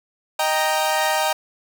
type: chord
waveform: sawtooth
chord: Eb major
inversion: none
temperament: equal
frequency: 622.3 / 784 / 932.3 Hz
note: Eb5 / G5 / Bb5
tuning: 0 / 0 / 0 cents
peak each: -19 dBFS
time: 0.39-1.33 s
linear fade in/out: 5 ms
effects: none